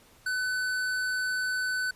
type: tone with hard clipping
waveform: sine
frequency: 1506 Hz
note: F#6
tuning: 30 cents sharp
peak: -29 dBFS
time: 0.26-1.91 s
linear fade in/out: 5 ms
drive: 13 dB
effects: pink hiss -58 dBFS RMS until 1.95 s + resampled to 32000 Hz